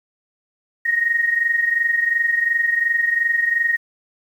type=tone pair together; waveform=sine; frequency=1864.7 / 1887.5 Hz; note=A#6 / A#6; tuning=0 / +21 cents; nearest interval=unison; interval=21 cents; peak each=-17 / -22 dBFS; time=0.85-3.77 s; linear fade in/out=10 ms; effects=8-bit